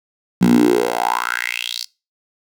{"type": "tone with high-pass filter sweep", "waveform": "10% pulse", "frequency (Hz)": 59.3, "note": "A#1", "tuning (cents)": 30, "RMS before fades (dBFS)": -17, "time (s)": [0.41, 1.85], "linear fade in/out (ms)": 10, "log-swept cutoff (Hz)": [180, 4900], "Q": 5.7, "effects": ["noise-tail reverb RT60 0.3 s tail -24 dB re dry"]}